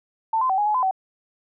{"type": "tone with pitch steps", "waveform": "sine", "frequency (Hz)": [891, 1031, 763, 830, 846, 1016, 760], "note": ["A5", "C6", "G5", "G#5", "G#5", "B5", "F#5"], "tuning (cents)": [22, -26, -47, -1, 32, 49, 46], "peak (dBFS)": -18, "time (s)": [0.33, 0.911], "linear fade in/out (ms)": 5, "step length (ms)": 83, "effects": []}